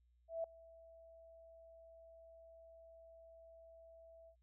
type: tone with ADSR envelope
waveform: sine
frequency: 659.3 Hz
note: E5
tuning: in tune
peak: -36 dBFS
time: 0.28-4.36 s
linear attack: 160 ms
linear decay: 3 ms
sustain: -22 dB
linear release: 81 ms
effects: added 60 Hz sine -70 dBFS peak until 4.42 s